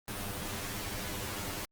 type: noise with comb filter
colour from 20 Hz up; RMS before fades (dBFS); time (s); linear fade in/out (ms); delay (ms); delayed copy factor
pink; -38; 0.08-1.65; 0; 10; +0.95
effects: Opus 32 kbps

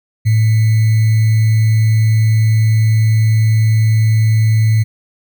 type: tone with sample-and-hold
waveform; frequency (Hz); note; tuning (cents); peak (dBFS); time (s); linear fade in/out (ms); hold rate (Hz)
sine; 110; A2; 0; -8; 0.25-4.84; 20; 2100
effects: none

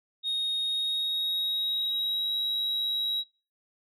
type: tone with pitch glide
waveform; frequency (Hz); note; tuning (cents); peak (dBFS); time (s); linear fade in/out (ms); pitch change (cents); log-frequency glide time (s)
sine; 3729 to 3854; A#7 to B7; 0 to -43; -24; 0.23-3.24; 50; +57; 0.64-2.34
effects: noise-tail reverb RT60 0.4 s tail -26 dB re dry + tanh soft clip ceiling -25 dBFS

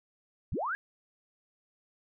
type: linear sweep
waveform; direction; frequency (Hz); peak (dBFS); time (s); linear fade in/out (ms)
sine; up; 30.87 to 1690; -30; 0.52-0.75; 0
effects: none

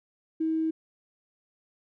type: tone with tanh clipping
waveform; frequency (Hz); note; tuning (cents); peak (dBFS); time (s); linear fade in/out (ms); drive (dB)
triangle; 320; D#4; +49; -24; 0.4-0.71; 10; 3
effects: none

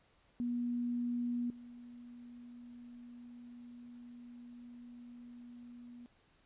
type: tone with level steps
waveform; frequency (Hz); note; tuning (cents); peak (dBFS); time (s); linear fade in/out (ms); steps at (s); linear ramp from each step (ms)
sine; 241.3; B3; -40; -33 / -49; 0.4-6.06; 0; 1.5; 2
effects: pink hiss -70 dBFS RMS until 6.45 s + resampled to 8000 Hz

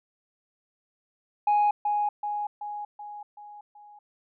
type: tone with echo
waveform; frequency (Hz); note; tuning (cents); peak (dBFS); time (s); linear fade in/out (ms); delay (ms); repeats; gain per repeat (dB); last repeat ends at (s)
sine; 830.6; G#5; 0; -17; 1.47-1.71; 5; 380; 6; -5; 3.99
effects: tanh soft clip ceiling -17 dBFS

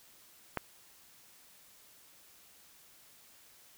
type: click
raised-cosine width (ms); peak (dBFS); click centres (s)
0.5; -17; 0.573
effects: white hiss -60 dBFS RMS until 3.77 s

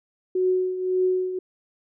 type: tone with tremolo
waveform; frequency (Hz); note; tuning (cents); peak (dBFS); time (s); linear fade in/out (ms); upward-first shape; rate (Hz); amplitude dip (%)
sine; 369.4; F#4; -3; -17; 0.35-1.39; 5; triangle; 1.8; 70
effects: none

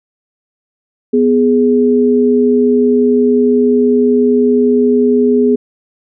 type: tone pair together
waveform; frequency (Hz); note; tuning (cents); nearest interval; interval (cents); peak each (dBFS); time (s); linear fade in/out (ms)
sine; 247.9 / 417; B3 / G#4; +7 / +7; major sixth; 900; -10; 1.13-5.56; 10
effects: none

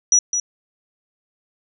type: tone with echo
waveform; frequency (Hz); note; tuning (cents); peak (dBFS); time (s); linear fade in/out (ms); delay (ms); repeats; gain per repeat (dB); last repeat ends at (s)
sine; 5850; F#8; -21; -10; 0.12-0.19; 2; 210; 1; -8; 0.4
effects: none

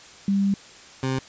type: tone pair in turn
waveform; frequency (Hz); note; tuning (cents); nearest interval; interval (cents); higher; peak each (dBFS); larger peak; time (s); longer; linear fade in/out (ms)
sine / 20% pulse; 197.8 / 131.78; G3 / C3; +16 / +13; perfect fifth; 703; first; -18; neither; 0.28-0.54 / 1.03-1.19; first; 2
effects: white hiss -46 dBFS RMS until 1.28 s + resampled to 16000 Hz

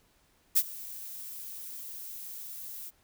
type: noise with ADSR envelope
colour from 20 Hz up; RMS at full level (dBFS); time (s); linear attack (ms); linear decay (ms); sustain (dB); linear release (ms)
violet; -21; 0.55-2.91; 23; 52; -21; 30
effects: pink hiss -67 dBFS RMS until 3.03 s

